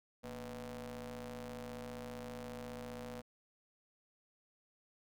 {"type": "ring-modulated tone", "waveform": "sawtooth", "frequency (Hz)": 130.81, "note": "C3", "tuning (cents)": 0, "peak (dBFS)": -37, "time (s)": [0.23, 3.22], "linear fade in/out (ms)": 20, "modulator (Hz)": 365, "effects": []}